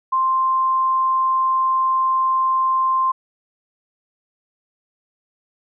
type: tone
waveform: sine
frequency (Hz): 1050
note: C6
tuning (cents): +6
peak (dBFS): -15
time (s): 0.12-3.12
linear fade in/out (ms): 10
effects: none